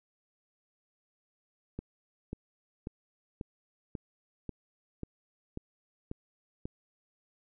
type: click train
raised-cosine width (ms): 3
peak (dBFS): -24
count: 10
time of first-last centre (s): 1.79-6.655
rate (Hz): 1.85
effects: none